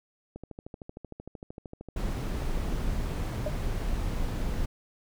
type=click train; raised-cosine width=2 ms; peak=-27 dBFS; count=34; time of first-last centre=0.36-2.879 s; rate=13.1 Hz
type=noise; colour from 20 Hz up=brown; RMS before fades=-30 dBFS; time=1.96-4.66 s; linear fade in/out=10 ms
type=tone with exponential decay; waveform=sine; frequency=605 Hz; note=D#5; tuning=49 cents flat; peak=-25 dBFS; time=3.46-3.54 s; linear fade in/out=5 ms; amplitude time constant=16 ms
effects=none